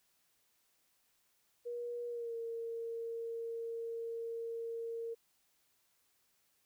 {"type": "tone with pitch glide", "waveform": "sine", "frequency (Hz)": [479.1, 460.4], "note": ["A#4", "A#4"], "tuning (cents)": [47, -22], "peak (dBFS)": -38, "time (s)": [1.65, 5.15], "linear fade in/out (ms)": 20, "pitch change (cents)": -69, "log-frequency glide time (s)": [2.08, 2.35], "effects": ["white hiss -75 dBFS RMS until 6.65 s"]}